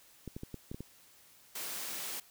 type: clicks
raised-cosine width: 3 ms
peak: -28 dBFS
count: 7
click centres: 0.277 / 0.365 / 0.434 / 0.543 / 0.715 / 0.745 / 0.806 s
type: high-pass noise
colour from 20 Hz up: white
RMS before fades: -40 dBFS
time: 1.55-2.2 s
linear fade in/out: 5 ms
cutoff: 200 Hz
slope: 12 dB/octave
effects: white hiss -61 dBFS RMS until 2.3 s